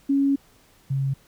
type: tone pair in turn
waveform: sine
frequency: 277.2 / 136.06 Hz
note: C#4 / C#3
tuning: 0 / -32 cents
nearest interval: octave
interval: 1232 cents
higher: first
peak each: -17 / -21 dBFS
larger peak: first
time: 0.09-0.36 / 0.9-1.14 s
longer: first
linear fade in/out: 10 ms
effects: pink hiss -57 dBFS RMS until 1.27 s